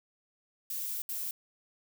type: noise bursts at uneven times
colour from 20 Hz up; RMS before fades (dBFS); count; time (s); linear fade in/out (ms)
violet; -36; 2; 0.7-1.02 / 1.09-1.31; 2
effects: none